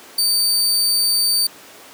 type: tone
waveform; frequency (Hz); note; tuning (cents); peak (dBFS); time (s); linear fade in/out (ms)
sawtooth; 4600; D8; -37; -12; 0.18-1.47; 5
effects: pink hiss -41 dBFS RMS until 1.93 s + high-pass 300 Hz 12 dB/octave